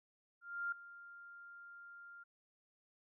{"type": "tone with ADSR envelope", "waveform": "sine", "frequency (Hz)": 1396.9, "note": "F6", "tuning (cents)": 0, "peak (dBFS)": -35, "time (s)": [0.41, 2.24], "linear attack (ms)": 310, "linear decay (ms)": 5, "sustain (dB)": -17, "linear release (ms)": 15, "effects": []}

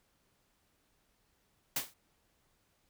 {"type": "noise with exponential decay", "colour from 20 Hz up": "white", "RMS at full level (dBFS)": -29, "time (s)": [1.76, 1.94], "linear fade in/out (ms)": 5, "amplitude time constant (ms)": 39, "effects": ["pink hiss -74 dBFS RMS until 2.89 s"]}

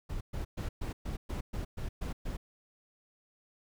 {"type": "noise bursts", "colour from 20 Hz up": "brown", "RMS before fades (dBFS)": -36, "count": 10, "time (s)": [0.09, 2.37], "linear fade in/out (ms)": 10, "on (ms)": 120, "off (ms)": 120, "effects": []}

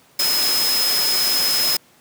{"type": "tone in noise", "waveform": "sine", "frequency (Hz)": 5120, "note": "D#8", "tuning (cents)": 49, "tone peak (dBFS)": -18, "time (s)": [0.19, 1.77], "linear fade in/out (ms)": 5, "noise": "white", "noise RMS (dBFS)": -22, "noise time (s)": [0.19, 1.77], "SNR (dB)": 1, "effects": ["pink hiss -53 dBFS RMS until 2 s", "high-pass 150 Hz 12 dB/octave"]}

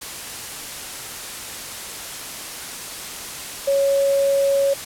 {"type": "tone in noise", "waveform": "sine", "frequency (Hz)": 554.4, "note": "C#5", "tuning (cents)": 0, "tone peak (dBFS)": -15, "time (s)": [3.67, 4.74], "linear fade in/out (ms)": 10, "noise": "white", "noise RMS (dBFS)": -32, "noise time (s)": [0.01, 4.85], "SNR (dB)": 14, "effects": ["low-pass 12000 Hz 12 dB/octave"]}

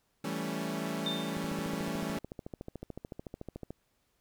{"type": "chord", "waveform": "sawtooth", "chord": "A dominant seventh", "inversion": "second", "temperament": "equal with one note detuned", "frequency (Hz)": [164.81, 196, 220, 278.5], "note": ["E3", "G3", "A3", "C#4"], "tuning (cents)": [0, 0, 0, 8], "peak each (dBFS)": -35, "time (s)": [0.24, 2.19], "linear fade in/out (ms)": 5}
{"type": "tone with exponential decay", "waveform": "sine", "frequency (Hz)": 3606, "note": "A7", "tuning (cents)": 42, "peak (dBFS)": -30, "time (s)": [1.06, 1.52], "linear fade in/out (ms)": 5, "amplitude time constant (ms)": 100}
{"type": "click train", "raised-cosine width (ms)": 2, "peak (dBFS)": -27, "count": 33, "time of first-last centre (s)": [1.37, 3.706], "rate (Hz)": 13.7}
{"effects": ["pink hiss -75 dBFS RMS until 4.2 s"]}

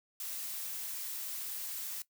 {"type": "noise", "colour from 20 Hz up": "blue", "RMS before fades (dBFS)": -40, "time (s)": [0.2, 2.02], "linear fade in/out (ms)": 2, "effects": ["noise-tail reverb RT60 0.1 s tail -18 dB re dry"]}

